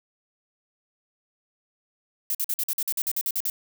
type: noise bursts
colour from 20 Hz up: violet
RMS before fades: -26 dBFS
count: 13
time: 2.3-3.5 s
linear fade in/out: 2 ms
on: 48 ms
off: 48 ms
effects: none